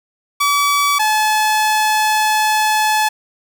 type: tone pair in turn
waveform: sawtooth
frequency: 1145 / 859.9 Hz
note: D6 / A5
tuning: -44 / -40 cents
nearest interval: perfect fourth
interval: 496 cents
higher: first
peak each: -9 dBFS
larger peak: neither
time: 0.4-0.99 / 0.99-3.09 s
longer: second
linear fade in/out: 10 ms
effects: none